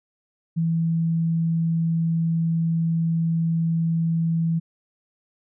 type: tone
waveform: sine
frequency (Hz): 164.81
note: E3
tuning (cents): 0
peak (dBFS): -19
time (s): 0.56-4.6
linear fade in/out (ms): 20
effects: none